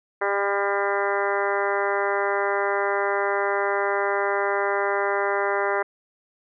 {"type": "harmonic tone", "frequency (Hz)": 200, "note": "G3", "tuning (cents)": 35, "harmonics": [2, 3, 4, 5, 6, 7, 8, 9, 10], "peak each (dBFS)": [-26, -28, -29, -30, -31, -31, -32, -33, -33], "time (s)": [0.21, 5.83], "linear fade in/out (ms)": 10, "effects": []}